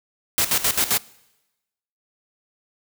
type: noise with tremolo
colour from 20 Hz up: white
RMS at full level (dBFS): -19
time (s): 0.38-0.98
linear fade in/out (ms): 0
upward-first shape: square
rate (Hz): 7.6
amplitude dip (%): 75
effects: noise-tail reverb RT60 1.0 s tail -23 dB re dry